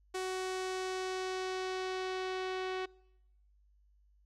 sawtooth tone with low-pass filter sweep, 373.4 Hz, F#4, 16 cents sharp, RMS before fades -37 dBFS, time 0.14-2.86 s, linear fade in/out 10 ms, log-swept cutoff 8900 to 3400 Hz, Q 1.1, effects noise-tail reverb RT60 0.9 s tail -25 dB re dry + added 50 Hz sine -64 dBFS peak until 4.25 s

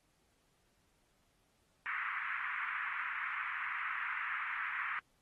white band-pass noise, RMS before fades -39 dBFS, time 1.86-4.99 s, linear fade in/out 0 ms, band 1100 to 2200 Hz, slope 48 dB/octave, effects pink hiss -75 dBFS RMS until 5.21 s + AAC 32 kbps

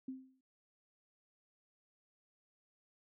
sine tone with exponential decay, 261.6 Hz, C4, in tune, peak -38 dBFS, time 0.08-0.41 s, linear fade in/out 5 ms, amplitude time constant 71 ms, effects none

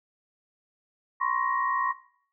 sine tone cluster, 989 / 1051 / 1112 / 1877 Hz, B5 / C6 / C#6 / A#6, +2 / +7 / +5 / +11 cents, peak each -34 / -28 / -27 / -33 dBFS, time 1.2-1.93 s, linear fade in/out 20 ms, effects noise-tail reverb RT60 0.6 s tail -18 dB re dry

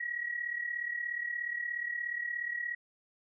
sine tone with amplitude modulation, 1913 Hz, A#6, 44 cents sharp, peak -30 dBFS, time 0-2.75 s, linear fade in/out 10 ms, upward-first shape sine, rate 36.9 Hz, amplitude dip 70%, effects none

